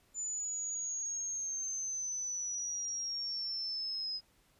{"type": "linear sweep", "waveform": "sine", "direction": "down", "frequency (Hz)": [7040, 5040], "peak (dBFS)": -35, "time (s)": [0.14, 4.21], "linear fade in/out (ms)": 50, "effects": ["pink hiss -69 dBFS RMS until 4.59 s", "resampled to 32000 Hz"]}